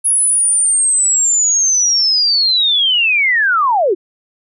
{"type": "linear sweep", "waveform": "sine", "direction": "down", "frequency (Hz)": [10548, 324.3], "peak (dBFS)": -10, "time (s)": [0.04, 3.95], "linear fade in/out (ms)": 20, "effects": []}